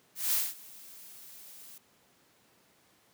blue noise with ADSR envelope, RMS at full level -27 dBFS, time 0.15-1.78 s, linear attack 180 ms, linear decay 210 ms, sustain -23 dB, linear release 3 ms, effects pink hiss -65 dBFS RMS until 3.13 s + high-pass 150 Hz 12 dB/octave

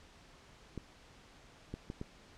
clicks, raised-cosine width 3 ms, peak -27 dBFS, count 4, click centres 0.777 / 1.74 / 1.901 / 2.014 s, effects pink hiss -59 dBFS RMS until 2.37 s + low-pass 6000 Hz 12 dB/octave

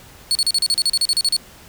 35% pulse tone bursts, 4399 Hz, C#8, 14 cents flat, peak -13 dBFS, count 14, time 0.31-1.365 s, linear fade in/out 0 ms, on 41 ms, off 37 ms, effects pink hiss -44 dBFS RMS until 1.68 s

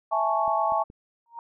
sine chord, A major seventh, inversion second, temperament equal, 659.3 / 830.6 / 880 / 1108.7 Hz, E5 / G#5 / A5 / C#6, 0 / 0 / 0 / 0 cents, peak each -27 dBFS, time 0.11-0.84 s, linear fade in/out 20 ms
clicks, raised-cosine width 3 ms, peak -33 dBFS, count 3, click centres 0.479 / 0.722 / 0.901 s
sine tone with exponential growth, 932.3 Hz, A#5, in tune, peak -31 dBFS, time 1.26-1.39 s, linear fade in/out 1 ms, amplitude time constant 28 ms
effects none

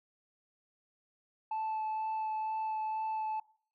sine tone with vibrato, 873 Hz, A5, 14 cents flat, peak -30 dBFS, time 1.51-3.4 s, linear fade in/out 5 ms, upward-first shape sine, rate 2.1 Hz, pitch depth 9 cents each way, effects noise-tail reverb RT60 0.5 s tail -22 dB re dry + tanh soft clip ceiling -31 dBFS

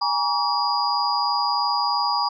sine tone cluster, 823 / 946 / 1137 / 4874 Hz, G#5 / A#5 / C#6 / D#8, -16 / +25 / +44 / -37 cents, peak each -25 dBFS, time 0.01-2.29 s, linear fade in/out 10 ms, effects none

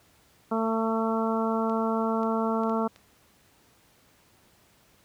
harmonic tone, 223.9 Hz, A3, 30 cents sharp, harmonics 1 / 2 / 3 / 4 / 5 / 6, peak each -27 / -30 / -32 / -33 / -34 / -35 dBFS, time 0.51-2.88 s, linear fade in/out 10 ms
clicks, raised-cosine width 0.2 ms, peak -32 dBFS, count 5, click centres 1.697 / 2.232 / 2.635 / 2.696 / 2.961 s
effects pink hiss -61 dBFS RMS until 5.04 s + high-pass 60 Hz 12 dB/octave

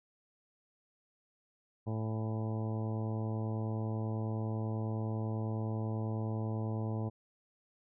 harmonic tone with a mistuned harmonic, 110 Hz, A2, in tune, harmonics 1 / 2 / 3 / 4 / 5 / 6 / 7 / 8 / 9, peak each -34 / -40 / -44 / -46 / -48 / -50 / -51 / -52 / -53 dBFS, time 1.86-7.1 s, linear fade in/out 20 ms, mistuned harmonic 8, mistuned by -43 cents, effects none

